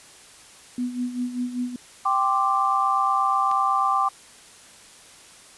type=tone with tremolo; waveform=sine; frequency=246.9 Hz; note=B3; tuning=in tune; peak=-22 dBFS; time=0.78-1.76 s; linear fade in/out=2 ms; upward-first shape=sine; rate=5.1 Hz; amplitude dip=70%
type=chord; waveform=sine; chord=G suspended fourth; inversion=none; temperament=equal; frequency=784 / 1046.5 / 1174.7 Hz; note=G5 / C6 / D6; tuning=0 / 0 / 0 cents; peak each=-24 / -25 / -21 dBFS; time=2.05-4.09 s; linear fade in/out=10 ms
type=click; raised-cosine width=0.2 ms; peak=-21 dBFS; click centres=3.514 s
effects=white hiss -48 dBFS RMS until 5.57 s + resampled to 24000 Hz